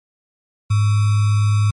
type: tone with sample-and-hold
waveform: sine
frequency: 104.4 Hz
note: G#2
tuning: 10 cents sharp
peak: -12 dBFS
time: 0.7-1.71 s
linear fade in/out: 10 ms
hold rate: 1225 Hz
effects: MP3 48 kbps